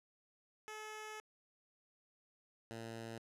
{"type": "tone pair in turn", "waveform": "10% pulse", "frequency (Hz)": [430.1, 113.92], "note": ["A4", "A#2"], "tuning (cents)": [-39, -39], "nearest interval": "octave + major seventh", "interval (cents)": 2300, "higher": "first", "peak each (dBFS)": [-38, -37], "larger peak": "second", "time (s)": [[0.68, 1.2], [2.71, 3.18]], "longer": "first", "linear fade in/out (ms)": 0, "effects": ["low-pass 11000 Hz 12 dB/octave"]}